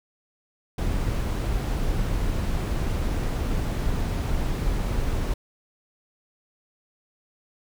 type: noise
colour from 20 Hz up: brown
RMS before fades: -25 dBFS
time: 0.78-5.34 s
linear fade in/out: 5 ms
effects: none